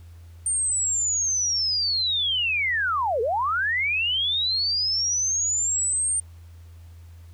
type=linear two-way sweep; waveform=sine; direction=down then up; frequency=8870 to 421.7 to 8870 Hz; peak=-21 dBFS; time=0.46-6.2 s; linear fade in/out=2 ms; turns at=3.21 s; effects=added 84 Hz sine -42 dBFS peak until 7.33 s + pink hiss -60 dBFS RMS until 7.33 s